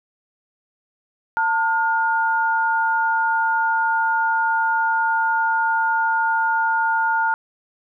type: tone pair together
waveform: sine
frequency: 898.3 / 1426 Hz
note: A5 / F6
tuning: +36 / +36 cents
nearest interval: minor sixth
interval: 800 cents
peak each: -19 / -20 dBFS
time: 1.37-7.34 s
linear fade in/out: 0 ms
effects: none